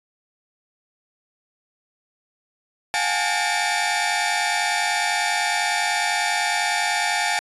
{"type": "tone cluster", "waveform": "sawtooth", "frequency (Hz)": [714, 810, 860, 1812, 2299], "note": ["F5", "G#5", "A5", "A#6", "D7"], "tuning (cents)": [38, -43, -40, -50, -37], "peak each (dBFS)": -23, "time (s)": [2.94, 7.39], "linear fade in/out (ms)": 0, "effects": ["resampled to 24000 Hz"]}